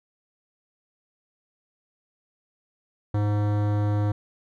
sine tone with hard clipping, 103.83 Hz, G#2, in tune, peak -23 dBFS, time 3.14-4.12 s, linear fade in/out 5 ms, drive 18 dB, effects none

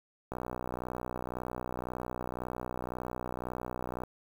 click train, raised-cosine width 1 ms, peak -22 dBFS, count 231, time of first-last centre 0.32-4.036 s, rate 61.9 Hz, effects 8-bit

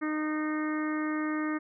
harmonic tone, 307.1 Hz, D#4, 23 cents flat, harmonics 1 / 2 / 3 / 4 / 5 / 6 / 7, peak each -29 / -42 / -45 / -38 / -43 / -40 / -44 dBFS, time 0.01-1.59 s, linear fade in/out 20 ms, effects none

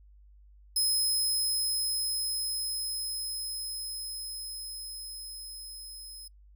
20% pulse tone with level ramp, 5120 Hz, D#8, 49 cents sharp, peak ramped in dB -19 to -38 dBFS, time 0.76-6.28 s, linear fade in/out 5 ms, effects noise-tail reverb RT60 0.1 s tail -23 dB re dry + added 50 Hz sine -53 dBFS peak until 6.55 s

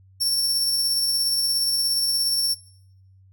sawtooth tone with tremolo, 5450 Hz, F8, 43 cents flat, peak -16 dBFS, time 0.2-2.55 s, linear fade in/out 20 ms, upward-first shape sine, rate 17 Hz, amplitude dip 25%, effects noise-tail reverb RT60 0.7 s tail -21 dB re dry + added 95 Hz sine -50 dBFS peak until 3.32 s

